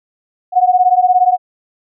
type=beating tone pair; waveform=sine; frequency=723 / 740 Hz; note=F#5 / F#5; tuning=-40 / 0 cents; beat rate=17 Hz; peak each=-11 dBFS; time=0.52-1.38 s; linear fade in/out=50 ms; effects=none